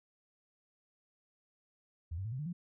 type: tone with pitch steps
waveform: sine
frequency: 82.4 / 95.75 / 111.27 / 129.3 / 150.25 / 174.6 Hz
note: E2 / G2 / A2 / C3 / D3 / F3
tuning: 0 / -40 / +20 / -20 / +40 / 0 cents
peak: -36 dBFS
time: 2.11-2.53 s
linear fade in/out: 10 ms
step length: 70 ms
effects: none